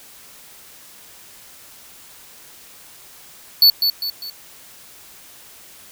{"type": "tone with echo", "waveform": "square", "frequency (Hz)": 4455, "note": "C#8", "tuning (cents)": 8, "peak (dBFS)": -8, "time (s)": [3.62, 3.7], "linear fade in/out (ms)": 2, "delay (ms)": 200, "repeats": 3, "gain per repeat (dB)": -7, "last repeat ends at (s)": 4.3, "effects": ["white hiss -44 dBFS RMS until 5.91 s"]}